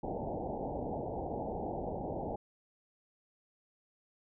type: low-pass noise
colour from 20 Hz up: white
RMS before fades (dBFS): -38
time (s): 0.03-2.36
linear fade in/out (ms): 5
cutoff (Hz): 860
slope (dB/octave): 96
effects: none